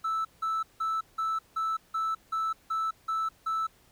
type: tone bursts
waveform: triangle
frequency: 1315 Hz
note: E6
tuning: 5 cents flat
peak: -24 dBFS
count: 10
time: 0.04-3.67 s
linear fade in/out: 10 ms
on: 210 ms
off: 170 ms
effects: tanh soft clip ceiling -22 dBFS + pink hiss -62 dBFS RMS until 3.91 s